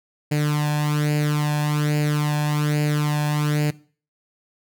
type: tone with flanger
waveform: sawtooth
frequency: 149.1 Hz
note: D3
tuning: 27 cents sharp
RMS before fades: -21 dBFS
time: 0.31-3.71 s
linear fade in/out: 10 ms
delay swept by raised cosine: 0.42 to 1.2 ms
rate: 1.2 Hz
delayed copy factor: +0.7
effects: noise-tail reverb RT60 0.4 s tail -19 dB re dry